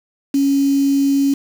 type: tone with quantisation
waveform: sine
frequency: 277.2 Hz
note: C#4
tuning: in tune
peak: -12 dBFS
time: 0.34-1.34 s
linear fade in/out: 5 ms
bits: 5
effects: none